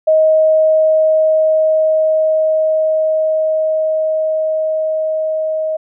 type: tone with level ramp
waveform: sine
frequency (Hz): 629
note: D#5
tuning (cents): +19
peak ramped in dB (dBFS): -7 to -15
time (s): 0.07-5.77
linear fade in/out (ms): 10
effects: none